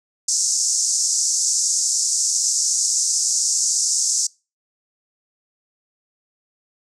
white band-pass noise, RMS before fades -20 dBFS, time 0.28-4.27 s, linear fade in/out 5 ms, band 5400 to 7900 Hz, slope 48 dB/octave, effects noise-tail reverb RT60 0.3 s tail -25 dB re dry

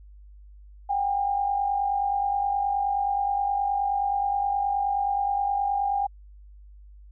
sine tone pair together, 754.5 / 804 Hz, F#5 / G5, +34 / +44 cents, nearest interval minor second, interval 110 cents, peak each -30 / -23 dBFS, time 0.89-6.07 s, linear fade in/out 10 ms, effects added 50 Hz sine -45 dBFS peak until 7.11 s

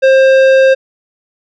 sine tone with tanh clipping, 531 Hz, C5, 25 cents sharp, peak -6 dBFS, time 0.02-0.75 s, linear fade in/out 20 ms, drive 13 dB, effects none

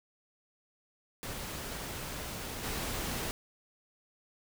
pink noise with level steps, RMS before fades -40 / -36 dBFS, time 1.23-3.31 s, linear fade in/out 0 ms, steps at 2.63 s, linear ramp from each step 10 ms, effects none

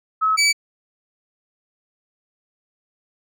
sine / 20% pulse tone pair in turn, 1288 / 2295 Hz, E6 / D7, -41 / -40 cents, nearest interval minor seventh, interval 1001 cents, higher second, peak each -15 / -9 dBFS, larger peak second, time 0.21-0.37 / 0.37-0.53 s, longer neither, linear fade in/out 20 ms, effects low-pass 12000 Hz 12 dB/octave

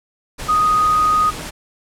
sine tone in noise, 1244.5 Hz, D#6, in tune, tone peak -12 dBFS, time 0.48-1.31 s, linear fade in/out 20 ms, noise pink, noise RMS -29 dBFS, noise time 0.38-1.51 s, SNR +14 dB, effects low-pass 11000 Hz 12 dB/octave

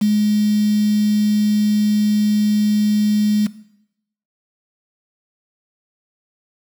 sine tone with quantisation, 210 Hz, G#3, 19 cents sharp, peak -12 dBFS, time 0.01-3.47 s, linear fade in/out 10 ms, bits 5, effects noise-tail reverb RT60 0.8 s tail -18 dB re dry

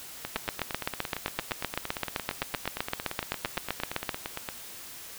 two click trains, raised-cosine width 0.3 ms, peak -11 / -16 dBFS, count 30 / 38, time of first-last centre 0.36-4.092 / 0.25-4.488 s, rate 7.77 / 8.73 Hz, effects white hiss -44 dBFS RMS until 5.18 s

